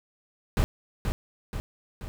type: noise with echo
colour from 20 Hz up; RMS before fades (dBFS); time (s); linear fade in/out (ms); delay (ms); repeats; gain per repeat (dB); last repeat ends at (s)
brown; -22; 0.57-0.64; 0; 480; 3; -5; 2.08
effects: none